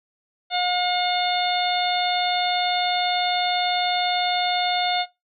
harmonic tone, 718 Hz, F5, 48 cents sharp, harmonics 1 / 2 / 3 / 4 / 5 / 6, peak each -23 / -31 / -30 / -33 / -26 / -31 dBFS, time 0.5-5.06 s, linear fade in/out 50 ms, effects noise-tail reverb RT60 0.2 s tail -18 dB re dry

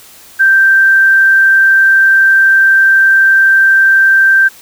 sine tone, 1568 Hz, G6, in tune, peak -4 dBFS, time 0.39-4.49 s, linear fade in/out 20 ms, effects white hiss -38 dBFS RMS until 4.61 s

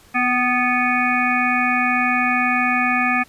harmonic tone with a mistuned harmonic, 246.9 Hz, B3, in tune, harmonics 1 / 3 / 5 / 7 / 9 / 10, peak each -23 / -23 / -23 / -23 / -23 / -23 dBFS, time 0.14-3.24 s, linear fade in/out 20 ms, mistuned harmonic 3, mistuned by +30 cents, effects pink hiss -50 dBFS RMS until 3.28 s + resampled to 32000 Hz

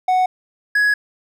triangle tone pair in turn, 740 / 1674.7 Hz, F#5 / G#6, 0 / +14 cents, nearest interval octave + major second, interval 1414 cents, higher second, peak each -11 dBFS, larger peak neither, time 0.08-0.26 / 0.75-0.94 s, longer second, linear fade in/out 5 ms, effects none

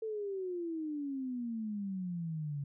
sine exponential sweep, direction down, 448.3 to 139.5 Hz, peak -35 dBFS, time 0.02-2.64 s, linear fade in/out 5 ms, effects none

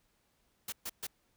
white noise bursts, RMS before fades -39 dBFS, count 3, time 0.68-1.069 s, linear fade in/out 5 ms, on 43 ms, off 130 ms, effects pink hiss -74 dBFS RMS until 1.36 s

